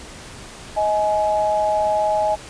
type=tone pair together; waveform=sine; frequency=630 / 840.9 Hz; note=D#5 / G#5; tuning=+21 / +21 cents; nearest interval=perfect fourth; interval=500 cents; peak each=-19 dBFS; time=0.76-2.36 s; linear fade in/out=20 ms; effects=pink hiss -38 dBFS RMS until 2.49 s + resampled to 22050 Hz